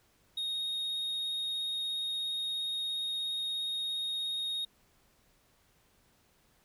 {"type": "tone with vibrato", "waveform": "triangle", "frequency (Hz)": 3729, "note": "A#7", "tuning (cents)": 0, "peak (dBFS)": -31, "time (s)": [0.37, 4.65], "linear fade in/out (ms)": 5, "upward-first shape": "sine", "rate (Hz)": 17, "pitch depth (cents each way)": 11, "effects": ["pink hiss -68 dBFS RMS until 6.64 s"]}